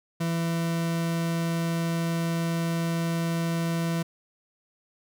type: tone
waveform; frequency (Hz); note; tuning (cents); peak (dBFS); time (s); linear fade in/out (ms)
40% pulse; 166.9; E3; +22; -24; 0.2-4.03; 10
effects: none